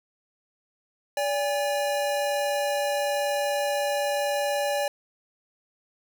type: tone pair together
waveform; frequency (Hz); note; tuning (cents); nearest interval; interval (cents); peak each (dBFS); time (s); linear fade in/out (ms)
square; 576 / 814.6; D5 / G#5; -34 / -34; tritone; 600; -26 / -30; 1.17-4.88; 2
effects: none